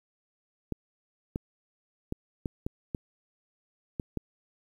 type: clicks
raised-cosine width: 3 ms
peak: -18 dBFS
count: 8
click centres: 0.723 / 1.359 / 2.124 / 2.458 / 2.665 / 2.948 / 3.998 / 4.173 s
effects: 9-bit